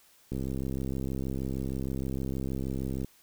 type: click train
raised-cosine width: 3 ms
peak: -21 dBFS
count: 182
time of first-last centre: 0.32-3.046 s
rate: 66.4 Hz
effects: white hiss -61 dBFS RMS until 3.22 s